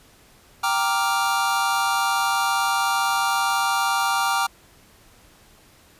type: chord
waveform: square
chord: G minor seventh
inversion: none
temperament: equal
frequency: 784 / 932.3 / 1174.7 / 1396.9 Hz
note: G5 / Bb5 / D6 / F6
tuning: 0 / 0 / 0 / 0 cents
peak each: -26 dBFS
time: 0.63-4.47 s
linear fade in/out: 10 ms
effects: pink hiss -53 dBFS RMS until 5.99 s + resampled to 32000 Hz